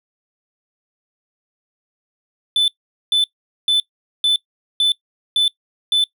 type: tone bursts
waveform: triangle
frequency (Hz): 3511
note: A7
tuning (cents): -4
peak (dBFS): -11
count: 7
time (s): 2.56-6.04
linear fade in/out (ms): 2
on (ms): 120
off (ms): 440
effects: noise-tail reverb RT60 0.1 s tail -21 dB re dry